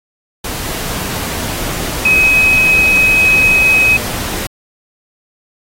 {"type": "tone in noise", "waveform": "sine", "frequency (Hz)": 2537, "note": "D#7", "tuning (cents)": 33, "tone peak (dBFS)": -7, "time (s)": [2.05, 3.97], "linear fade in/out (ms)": 5, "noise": "pink", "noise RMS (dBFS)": -21, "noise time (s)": [0.44, 4.47], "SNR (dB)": 11, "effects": ["AAC 48 kbps"]}